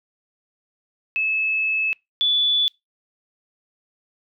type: tone pair in turn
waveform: sine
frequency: 2600 / 3458 Hz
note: E7 / A7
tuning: -24 / -31 cents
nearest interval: perfect fourth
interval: 493 cents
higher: second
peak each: -19 / -16 dBFS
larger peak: second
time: 1.16-1.93 / 2.21-2.68 s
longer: first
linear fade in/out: 0 ms
effects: noise-tail reverb RT60 0.2 s tail -25 dB re dry